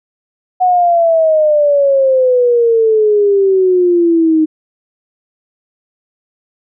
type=exponential sweep; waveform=sine; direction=down; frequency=740 to 310.2 Hz; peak=-7 dBFS; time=0.6-4.46 s; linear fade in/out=20 ms; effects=none